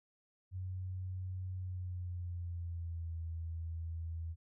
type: tone with pitch glide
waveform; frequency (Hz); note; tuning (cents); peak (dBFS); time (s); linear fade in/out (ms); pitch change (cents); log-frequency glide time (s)
sine; 92.5 to 82.41; F#2 to E2; 0 to 0; -38; 0.51-4.36; 50; -200; 1.56-3.17
effects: none

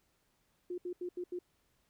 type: tone bursts at uneven times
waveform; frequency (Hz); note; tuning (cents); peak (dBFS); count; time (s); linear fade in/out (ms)
sine; 356.2; F4; +34; -36; 5; 0.7-0.78 / 0.85-0.93 / 1.01-1.09 / 1.17-1.24 / 1.32-1.39; 5
effects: pink hiss -75 dBFS RMS until 1.89 s

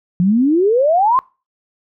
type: exponential sweep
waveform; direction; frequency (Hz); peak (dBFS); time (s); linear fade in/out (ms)
sine; up; 171.5 to 1079; -10; 0.2-1.19; 0
effects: noise-tail reverb RT60 0.3 s tail -23 dB re dry

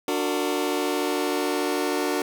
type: chord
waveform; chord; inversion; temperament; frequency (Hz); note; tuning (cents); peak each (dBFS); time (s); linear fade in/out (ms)
sawtooth; D augmented; none; just; 293.7 / 367.1 / 458.9; D4 / F#4 / A#4; 0 / -14 / -27; -23 / -23 / -25; 0.08-2.22; 2
effects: none

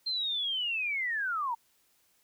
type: linear sweep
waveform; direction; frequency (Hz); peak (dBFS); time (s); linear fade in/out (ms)
sine; down; 4186 to 895; -29; 0.06-1.55; 10
effects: white hiss -69 dBFS RMS until 2.23 s

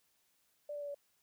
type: tone with pitch steps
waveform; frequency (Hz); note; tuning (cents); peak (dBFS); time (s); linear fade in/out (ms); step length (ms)
sine; 587.3 / 581.9 / 576.5 / 571.2; D5 / D5 / D5 / D5; 0 / -16 / -32 / -48; -39; 0.69-0.946; 5; 64
effects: white hiss -75 dBFS RMS until 1.22 s

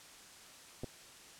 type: clicks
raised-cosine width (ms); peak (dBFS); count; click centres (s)
2; -28; 2; 0.835 / 0.843
effects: white hiss -55 dBFS RMS until 1.39 s + low-pass 9000 Hz 12 dB/octave

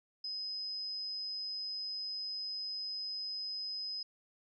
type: tone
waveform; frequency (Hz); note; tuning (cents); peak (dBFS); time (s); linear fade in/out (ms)
sine; 5050; D#8; +25; -37; 0.24-4.03; 5
effects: none

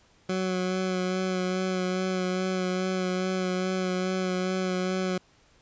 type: tone with vibrato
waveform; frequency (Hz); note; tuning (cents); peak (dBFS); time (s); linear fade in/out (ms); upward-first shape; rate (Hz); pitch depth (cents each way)
20% pulse; 185; F#3; 0; -21; 0.29-5.18; 5; sine; 2.4; 19
effects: pink hiss -61 dBFS RMS until 5.61 s + resampled to 16000 Hz

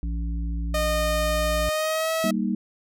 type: harmonic tone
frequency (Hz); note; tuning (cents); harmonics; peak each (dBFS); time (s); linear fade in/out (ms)
57.1; A#1; -35; 1 / 3 / 5; -25 / -35 / -39; 0.03-1.69; 0
type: tone with pitch glide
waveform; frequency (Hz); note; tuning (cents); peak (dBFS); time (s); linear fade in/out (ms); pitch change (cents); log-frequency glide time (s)
sawtooth; 613 to 645.7; D#5 to E5; -26 to -36; -19; 0.74-2.31; 5; +90; 1.66-2.11
type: chord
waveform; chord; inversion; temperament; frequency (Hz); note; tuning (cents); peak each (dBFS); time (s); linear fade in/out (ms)
sine; Eb major; first; equal; 196 / 233.1 / 311.1; G3 / Bb3 / Eb4; 0 / 0 / 0; -25 / -26 / -30; 2.24-2.55; 2
effects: none

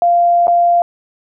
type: tone with dropouts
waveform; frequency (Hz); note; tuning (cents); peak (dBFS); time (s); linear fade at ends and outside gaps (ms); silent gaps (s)
sine; 694; F5; -11; -8; 0.02-0.82; 1; 0.471-0.48
effects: none

